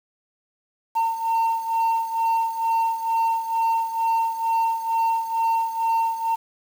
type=beating tone pair; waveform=sine; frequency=908 / 910.2 Hz; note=A#5 / A#5; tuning=-46 / -42 cents; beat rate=2.2 Hz; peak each=-19 / -23 dBFS; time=0.95-6.36 s; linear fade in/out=20 ms; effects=tanh soft clip ceiling -17 dBFS + 7-bit

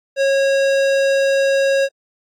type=tone with hard clipping; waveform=sine; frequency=547 Hz; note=C#5; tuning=23 cents flat; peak=-15 dBFS; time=0.16-1.89 s; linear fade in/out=50 ms; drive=17 dB; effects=AAC 64 kbps

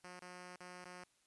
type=tone with dropouts; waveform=5% pulse; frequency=180 Hz; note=F#3; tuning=47 cents flat; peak=-39 dBFS; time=0.04-1.04 s; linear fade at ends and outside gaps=2 ms; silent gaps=0.194-0.22 / 0.56-0.605 / 0.842-0.855 s; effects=white hiss -75 dBFS RMS until 1.26 s + resampled to 24000 Hz

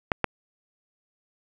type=clicks; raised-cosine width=0.5 ms; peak=-6 dBFS; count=2; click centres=0.118 / 0.243 s; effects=none

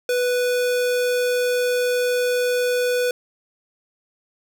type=tone; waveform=square; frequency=493.9 Hz; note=B4; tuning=in tune; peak=-19 dBFS; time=0.09-3.11 s; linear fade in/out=2 ms; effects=none

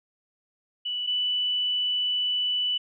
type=tone pair in turn; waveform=sine; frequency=2960 / 2975 Hz; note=F#7 / F#7; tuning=0 / +9 cents; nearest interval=unison; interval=9 cents; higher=second; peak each=-27 / -23 dBFS; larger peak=second; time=0.85-1.07 / 1.07-2.78 s; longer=second; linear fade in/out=10 ms; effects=none

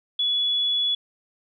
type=tone; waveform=sine; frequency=3404 Hz; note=G#7; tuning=42 cents sharp; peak=-20 dBFS; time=0.19-0.95 s; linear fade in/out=5 ms; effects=none

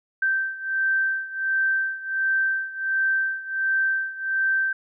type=beating tone pair; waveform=sine; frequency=1559 / 1560.4 Hz; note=G6 / G6; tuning=-10 / -8 cents; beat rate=1.4 Hz; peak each=-23 / -26 dBFS; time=0.22-4.73 s; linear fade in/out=5 ms; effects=none

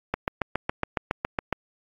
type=click train; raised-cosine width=0.5 ms; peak=-9 dBFS; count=11; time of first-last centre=0.14-1.527 s; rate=7.21 Hz; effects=AAC 32 kbps

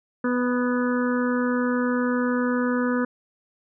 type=harmonic tone with a mistuned harmonic; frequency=247.3 Hz; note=B3; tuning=3 cents sharp; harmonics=1 / 2 / 4 / 5 / 6 / 7; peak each=-22 / -27 / -34 / -33 / -32 / -36 dBFS; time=0.24-3.05 s; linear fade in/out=5 ms; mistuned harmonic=7; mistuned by=-17 cents; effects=none

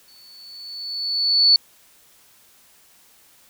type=tone with exponential growth; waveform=sine; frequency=4454 Hz; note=C#8; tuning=7 cents sharp; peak=-9 dBFS; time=0.08-1.56 s; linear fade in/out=1 ms; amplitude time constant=320 ms; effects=white hiss -54 dBFS RMS until 3.49 s

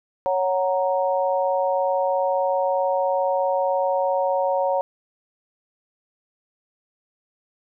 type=chord; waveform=sine; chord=F# major; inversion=second; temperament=equal; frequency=554.4 / 740 / 932.3 Hz; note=C#5 / F#5 / A#5; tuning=0 / 0 / 0 cents; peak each=-21 / -25 / -25 dBFS; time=0.26-4.81 s; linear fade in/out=0 ms; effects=none

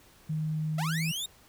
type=tone with pitch glide; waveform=sine; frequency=155.56 to 160.86 Hz; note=D#3 to E3; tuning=0 to -42 cents; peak=-28 dBFS; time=0.29-1.12 s; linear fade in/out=10 ms; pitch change=+58 cents; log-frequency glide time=0.75-0.93 s
type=linear sweep; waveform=sawtooth; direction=up; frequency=616 to 3770 Hz; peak=-29 dBFS; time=0.78-1.26 s; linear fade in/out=5 ms
effects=pink hiss -58 dBFS RMS until 1.48 s

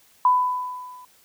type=tone with level ramp; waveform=sine; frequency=999 Hz; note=B5; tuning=20 cents sharp; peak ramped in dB=-12 to -42 dBFS; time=0.25-1.05 s; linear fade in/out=2 ms; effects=white hiss -57 dBFS RMS until 1.24 s

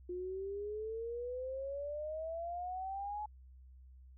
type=exponential sweep; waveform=sine; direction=up; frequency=353.7 to 853 Hz; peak=-38 dBFS; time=0.09-3.26 s; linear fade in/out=5 ms; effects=added 64 Hz sine -54 dBFS peak until 4.17 s

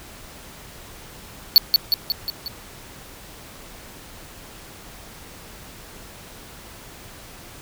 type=tone with echo; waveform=square; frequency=4451 Hz; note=C#8; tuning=6 cents sharp; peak=-7 dBFS; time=1.56-1.58 s; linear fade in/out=0 ms; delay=180 ms; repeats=5; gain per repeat=-4 dB; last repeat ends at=2.48 s; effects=pink hiss -42 dBFS RMS until 7.61 s

